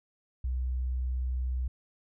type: tone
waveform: sine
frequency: 63.1 Hz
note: B1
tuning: 38 cents sharp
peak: -28 dBFS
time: 0.44-1.68 s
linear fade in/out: 5 ms
effects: none